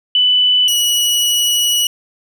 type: tone pair in turn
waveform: sine / sawtooth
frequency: 2988 / 2928 Hz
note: F#7 / F#7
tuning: +16 / -19 cents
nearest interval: unison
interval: 35 cents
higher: first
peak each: -9 dBFS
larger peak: neither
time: 0.15-0.68 / 0.68-1.87 s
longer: second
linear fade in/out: 2 ms
effects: none